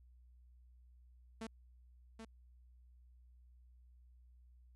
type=tone with echo; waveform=sawtooth; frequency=223.9 Hz; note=A3; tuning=30 cents sharp; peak=-39 dBFS; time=1.41-1.47 s; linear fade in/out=5 ms; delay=780 ms; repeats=1; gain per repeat=-6 dB; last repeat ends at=2.25 s; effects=added 61 Hz sine -60 dBFS peak until 4.75 s + resampled to 24000 Hz